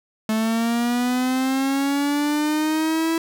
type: linear sweep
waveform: 45% pulse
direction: up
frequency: 217.2 to 329.6 Hz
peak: -19 dBFS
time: 0.29-3.18 s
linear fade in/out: 2 ms
effects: none